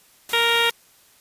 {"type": "noise", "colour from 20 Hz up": "white", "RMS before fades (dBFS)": -33, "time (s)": [0.29, 0.71], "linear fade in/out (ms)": 2}
{"type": "harmonic tone", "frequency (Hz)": 466.2, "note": "A#4", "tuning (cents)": 0, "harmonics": [1, 2, 3, 4, 5, 6, 7, 8], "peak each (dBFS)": [-25, -25, -25, -25, -25, -25, -25, -25], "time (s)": [0.33, 0.7], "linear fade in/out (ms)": 5}
{"effects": ["white hiss -55 dBFS RMS until 1.2 s", "resampled to 32000 Hz"]}